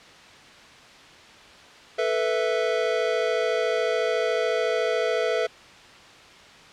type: chord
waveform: square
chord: A suspended second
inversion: none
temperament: equal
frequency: 440 / 493.9 / 659.3 Hz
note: A4 / B4 / E5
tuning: 0 / 0 / 0 cents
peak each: -27 dBFS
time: 1.98-5.47 s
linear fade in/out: 10 ms
effects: white hiss -47 dBFS RMS until 6.72 s + low-pass 4000 Hz 12 dB/octave